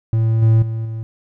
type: tone with level steps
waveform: triangle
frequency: 112.2 Hz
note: A2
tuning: 34 cents sharp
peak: -11 / -7 / -18 / -21 dBFS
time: 0.13-1.03 s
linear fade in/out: 0 ms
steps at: 0.42 / 0.62 / 0.85 s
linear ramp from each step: 5 ms
effects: none